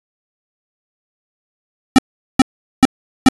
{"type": "tone bursts", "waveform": "square", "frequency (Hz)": 261.6, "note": "C4", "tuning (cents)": 0, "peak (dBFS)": -4, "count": 4, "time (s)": [1.96, 3.286], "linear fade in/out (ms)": 0, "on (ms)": 24, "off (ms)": 410, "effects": ["resampled to 24000 Hz"]}